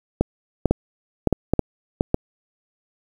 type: clicks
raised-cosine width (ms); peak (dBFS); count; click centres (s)
2; -3; 9; 0.21 / 0.657 / 0.71 / 1.273 / 1.327 / 1.536 / 1.593 / 2.009 / 2.144
effects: 7-bit